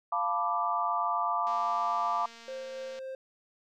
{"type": "chord", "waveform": "sine", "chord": "B half-diminished seventh", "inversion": "second", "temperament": "equal", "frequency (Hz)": [698.5, 880, 987.8, 1174.7], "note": ["F5", "A5", "B5", "D6"], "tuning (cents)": [0, 0, 0, 0], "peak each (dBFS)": [-33, -34, -33, -30], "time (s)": [0.12, 2.26], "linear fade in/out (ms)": 5}
{"type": "click train", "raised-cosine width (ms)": 0.2, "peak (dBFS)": -33, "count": 352, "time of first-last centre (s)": [1.47, 2.989], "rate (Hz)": 231}
{"type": "tone with tremolo", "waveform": "triangle", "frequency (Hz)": 527, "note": "C5", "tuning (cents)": 12, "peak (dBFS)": -34, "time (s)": [2.48, 3.15], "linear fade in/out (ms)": 2, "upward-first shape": "sine", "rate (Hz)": 3.6, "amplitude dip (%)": 25}
{"effects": []}